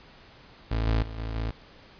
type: tone with level steps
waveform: 30% pulse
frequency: 55.3 Hz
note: A1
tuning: 9 cents sharp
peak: -22 / -19 / -33 / -28 / -25 dBFS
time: 0.71-1.51 s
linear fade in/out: 5 ms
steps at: 0.87 / 1.02 / 1.18 / 1.35 s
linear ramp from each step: 5 ms
effects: pink hiss -52 dBFS RMS until 1.99 s + resampled to 11025 Hz